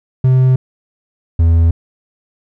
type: tone pair in turn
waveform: triangle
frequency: 129.3 / 83.02 Hz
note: C3 / E2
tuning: -20 / +13 cents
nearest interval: minor sixth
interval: 767 cents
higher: first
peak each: -5 dBFS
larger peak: neither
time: 0.24-0.56 / 1.39-1.71 s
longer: neither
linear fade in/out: 5 ms
effects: none